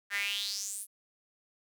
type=tone with high-pass filter sweep; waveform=sawtooth; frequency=201.3 Hz; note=G3; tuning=46 cents sharp; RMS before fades=-35 dBFS; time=0.1-0.87 s; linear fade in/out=50 ms; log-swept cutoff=1700 to 11000 Hz; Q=5.7; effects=none